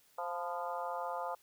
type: harmonic tone with a mistuned harmonic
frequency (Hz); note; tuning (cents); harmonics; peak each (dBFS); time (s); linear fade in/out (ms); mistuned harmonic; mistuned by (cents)
174.61; F3; 0; 3 / 4 / 5 / 6 / 7 / 8; -42 / -41 / -41 / -44 / -44 / -52; 0.18-1.35; 5; 6; -53
effects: white hiss -67 dBFS RMS until 1.42 s